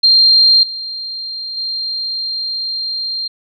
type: tone with level steps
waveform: sine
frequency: 4186 Hz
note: C8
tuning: in tune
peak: -6 / -22 / -18 dBFS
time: 0.03-3.28 s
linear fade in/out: 10 ms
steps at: 0.63 / 1.57 s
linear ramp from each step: 2 ms
effects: none